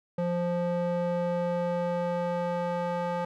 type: tone with band-pass filter sweep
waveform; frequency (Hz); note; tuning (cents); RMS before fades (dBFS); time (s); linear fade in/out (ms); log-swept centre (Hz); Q
square; 174.61; F3; 0; -29; 0.18-3.25; 5; 430 to 760; 1.5
effects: none